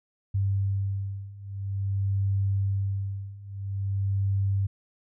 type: beating tone pair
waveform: sine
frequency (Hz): 98 / 98.49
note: G2 / G2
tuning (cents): 0 / +9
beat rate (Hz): 0.49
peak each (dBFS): -29 / -27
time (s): 0.34-4.67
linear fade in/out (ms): 10
effects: none